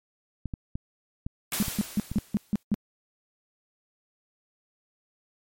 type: clicks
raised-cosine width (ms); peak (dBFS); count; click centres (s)
5; -20; 7; 0.457 / 0.538 / 0.755 / 1.265 / 1.682 / 2.116 / 2.186
type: noise with exponential decay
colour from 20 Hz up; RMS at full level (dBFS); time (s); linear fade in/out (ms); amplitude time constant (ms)
white; -28; 1.52-2.63; 2; 240
type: tone bursts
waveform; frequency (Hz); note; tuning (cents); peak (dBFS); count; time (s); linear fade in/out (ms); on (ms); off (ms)
sine; 207.2; G#3; -4; -20; 7; 1.6-2.742; 0; 26; 160
effects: MP3 64 kbps